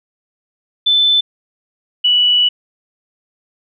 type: tone pair in turn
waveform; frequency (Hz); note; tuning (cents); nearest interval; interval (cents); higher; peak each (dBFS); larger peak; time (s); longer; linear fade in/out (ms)
sine; 3520 / 2951; A7 / F#7; 0 / -5; minor third; 305; first; -9; neither; 0.86-1.21 / 2.04-2.49; second; 10
effects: none